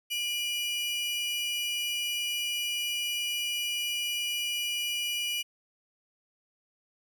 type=tone pair together; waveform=40% pulse; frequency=2402 / 2929 Hz; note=D7 / F#7; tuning=+38 / -18 cents; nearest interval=minor third; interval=344 cents; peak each=-34 / -30 dBFS; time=0.1-5.43 s; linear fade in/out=20 ms; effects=none